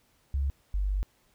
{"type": "tone pair in turn", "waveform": "sine", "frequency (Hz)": [69, 48.79], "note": ["C#2", "G1"], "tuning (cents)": [-7, -7], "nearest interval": "tritone", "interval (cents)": 600, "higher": "first", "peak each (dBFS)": -25, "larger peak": "neither", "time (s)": [[0.34, 0.5], [0.74, 1.03]], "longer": "second", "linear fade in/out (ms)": 0, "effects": ["pink hiss -67 dBFS RMS until 1.34 s"]}